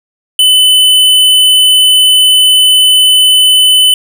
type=tone; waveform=square; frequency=3016 Hz; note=F#7; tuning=32 cents sharp; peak=-4 dBFS; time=0.39-3.94 s; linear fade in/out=2 ms; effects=none